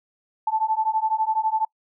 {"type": "beating tone pair", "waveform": "sine", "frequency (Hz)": [871, 883], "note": ["A5", "A5"], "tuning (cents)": [-18, 6], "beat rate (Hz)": 12, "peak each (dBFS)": [-23, -23], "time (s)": [0.47, 1.65], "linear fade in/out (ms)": 5, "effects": ["noise-tail reverb RT60 0.1 s tail -26 dB re dry"]}